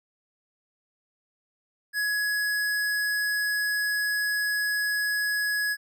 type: tone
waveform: square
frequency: 1679 Hz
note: G#6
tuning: 18 cents sharp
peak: -25 dBFS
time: 1.93-5.77 s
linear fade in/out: 50 ms
effects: none